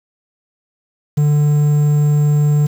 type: tone with quantisation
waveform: triangle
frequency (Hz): 147.9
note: D3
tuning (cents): +13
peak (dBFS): -8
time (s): 1.17-2.67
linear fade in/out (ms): 10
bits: 6
effects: none